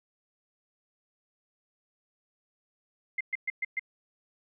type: tone bursts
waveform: sine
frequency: 2093 Hz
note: C7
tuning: in tune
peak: -27 dBFS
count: 5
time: 3.18-3.795 s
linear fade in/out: 5 ms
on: 27 ms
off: 120 ms
effects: none